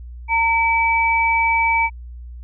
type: tone pair together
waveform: sine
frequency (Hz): 912.8 / 2300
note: A#5 / D7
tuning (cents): -37 / -37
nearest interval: octave + major third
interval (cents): 1600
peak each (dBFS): -17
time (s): 0.28-1.9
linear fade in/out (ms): 50
effects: added 60 Hz sine -32 dBFS peak until 2.43 s